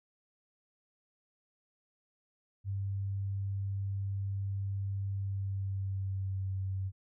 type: tone with pitch glide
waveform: sine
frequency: 98.4 to 95.71 Hz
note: G2 to G2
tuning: +7 to -41 cents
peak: -32 dBFS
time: 2.64-6.92 s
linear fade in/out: 50 ms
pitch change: -48 cents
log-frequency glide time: 5.13-6.49 s
effects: none